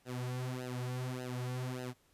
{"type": "tone with flanger", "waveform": "sawtooth", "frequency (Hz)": 126, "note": "B2", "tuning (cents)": 35, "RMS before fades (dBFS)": -39, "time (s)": [0.05, 1.94], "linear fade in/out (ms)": 50, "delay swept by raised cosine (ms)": [0.87, 4.87], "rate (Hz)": 1.7, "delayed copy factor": -1, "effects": ["pink hiss -70 dBFS RMS until 2.13 s", "resampled to 32000 Hz"]}